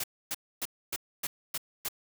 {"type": "noise bursts", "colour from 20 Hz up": "white", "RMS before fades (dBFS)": -33, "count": 7, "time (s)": [0, 1.886], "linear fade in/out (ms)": 5, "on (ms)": 38, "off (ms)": 270, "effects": []}